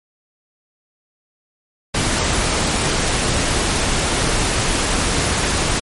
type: noise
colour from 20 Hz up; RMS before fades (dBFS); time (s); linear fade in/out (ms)
pink; -18; 1.94-5.8; 10
effects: MP3 48 kbps